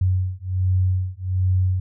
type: beating tone pair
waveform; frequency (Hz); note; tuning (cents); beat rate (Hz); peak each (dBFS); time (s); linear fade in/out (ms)
sine; 92 / 93.3; F#2 / F#2; -9 / +15; 1.3; -21; 0.01-1.8; 5
effects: none